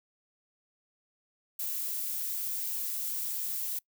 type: noise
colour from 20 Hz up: violet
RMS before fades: -34 dBFS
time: 1.59-3.79 s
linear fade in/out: 5 ms
effects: noise-tail reverb RT60 0.1 s tail -24 dB re dry